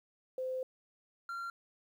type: tone pair in turn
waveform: sine / triangle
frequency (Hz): 516 / 1377.6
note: C5 / F6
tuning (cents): -24 / -24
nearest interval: octave + perfect fourth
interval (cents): 1700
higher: second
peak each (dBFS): -34 / -36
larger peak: first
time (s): 0.38-0.63 / 1.29-1.5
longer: first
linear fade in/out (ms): 2
effects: 11-bit